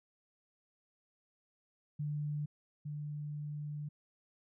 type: tone pair in turn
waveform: sine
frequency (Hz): 148.2 / 148.2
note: D3 / D3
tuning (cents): +16 / +16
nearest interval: unison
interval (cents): 0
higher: neither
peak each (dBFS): -34 / -38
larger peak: first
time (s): 1.99-2.46 / 2.85-3.89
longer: second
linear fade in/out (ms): 10
effects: none